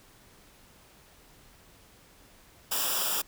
white noise with comb filter, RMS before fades -29 dBFS, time 2.71-3.22 s, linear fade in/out 10 ms, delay 0.47 ms, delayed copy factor -0.8, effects pink hiss -57 dBFS RMS until 3.27 s

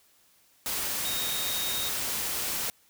sine tone in noise, 3729 Hz, A#7, in tune, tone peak -33 dBFS, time 1.05-1.89 s, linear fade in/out 0 ms, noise white, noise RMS -31 dBFS, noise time 0.66-2.7 s, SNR -5 dB, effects white hiss -63 dBFS RMS until 2.89 s

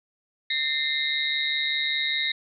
sine tone cluster, 1815 / 2089 / 3700 / 3845 / 4203 Hz, A#6 / C7 / A#7 / B7 / C8, -47 / -3 / -14 / -47 / +7 cents, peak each -32 / -28 / -29 / -29 / -36 dBFS, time 0.5-2.32 s, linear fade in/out 5 ms, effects none

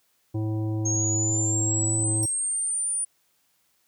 harmonic tone, 108.6 Hz, A2, 22 cents flat, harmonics 1 / 3 / 5 / 7 / 9, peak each -25 / -30 / -42 / -45 / -51 dBFS, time 0.34-2.26 s, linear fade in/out 10 ms
sine linear sweep, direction up, 6470 to 9440 Hz, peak -24 dBFS, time 0.85-3.05 s, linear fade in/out 10 ms
15% pulse tone with exponential decay, 5610 Hz, F8, 7 cents sharp, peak -23 dBFS, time 2.23-2.34 s, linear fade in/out 1 ms, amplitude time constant 23 ms
effects white hiss -68 dBFS RMS until 3.87 s + high-pass 60 Hz 12 dB/octave

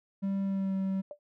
triangle tone with pitch glide, 195.7 to 192 Hz, G3 to G3, -3 to -36 cents, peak -26 dBFS, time 0.22-1.02 s, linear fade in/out 20 ms, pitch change -33 cents, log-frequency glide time 0.43-0.74 s
sine tone with exponential decay, 587 Hz, D5, 1 cent flat, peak -34 dBFS, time 1.11-1.19 s, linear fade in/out 1 ms, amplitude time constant 16 ms
effects none

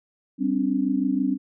sine chord, G suspended fourth, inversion none, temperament equal with one note detuned, 196 / 261.6 / 288 Hz, G3 / C4 / D4, 0 / 0 / -34 cents, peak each -27 / -23 / -25 dBFS, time 0.38-1.38 s, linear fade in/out 50 ms, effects none

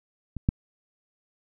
clicks, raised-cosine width 5 ms, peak -21 / -8 dBFS, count 2, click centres 0.367 / 0.489 s, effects none

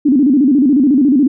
sine tone with vibrato, 272.7 Hz, C#4, 28 cents flat, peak -7 dBFS, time 0.05-1.28 s, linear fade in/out 10 ms, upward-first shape square, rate 14 Hz, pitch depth 140 cents each way, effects none

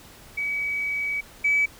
sine tone pair in turn, 2275 / 2291 Hz, C#7 / D7, +44 / -44 cents, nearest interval unison, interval 12 cents, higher second, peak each -24 / -17 dBFS, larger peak second, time 0.37-1.21 / 1.44-1.66 s, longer first, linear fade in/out 10 ms, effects tanh soft clip ceiling -13 dBFS + pink hiss -48 dBFS RMS until 1.79 s

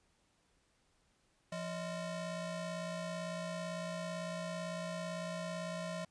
35% pulse ring-modulated tone, 404.1 Hz, G#4, 47 cents flat, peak -34 dBFS, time 1.52-6.05 s, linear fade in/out 5 ms, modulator 231 Hz, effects pink hiss -74 dBFS RMS until 6.1 s + resampled to 22050 Hz

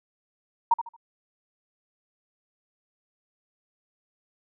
sine tone with echo, 932.3 Hz, A#5, in tune, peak -15 dBFS, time 0.71-0.74 s, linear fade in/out 5 ms, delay 75 ms, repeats 3, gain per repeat -11 dB, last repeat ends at 0.965 s, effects none

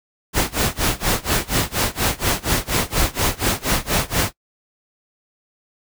pink noise with tremolo, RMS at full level -17 dBFS, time 0.33-4.33 s, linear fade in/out 50 ms, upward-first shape sine, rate 4.2 Hz, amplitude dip 95%, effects noise-tail reverb RT60 0.1 s tail -23 dB re dry

